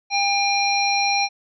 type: harmonic tone with a mistuned harmonic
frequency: 801 Hz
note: G5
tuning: 37 cents sharp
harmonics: 1 / 3 / 5 / 7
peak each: -21 / -22 / -25 / -26 dBFS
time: 0.1-1.29 s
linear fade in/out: 50 ms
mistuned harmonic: 5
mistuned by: +44 cents
effects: none